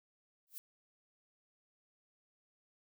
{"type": "noise with exponential growth", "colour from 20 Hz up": "violet", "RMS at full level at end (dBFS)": -41, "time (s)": [0.47, 0.58], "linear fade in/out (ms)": 0, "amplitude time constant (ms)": 22, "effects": []}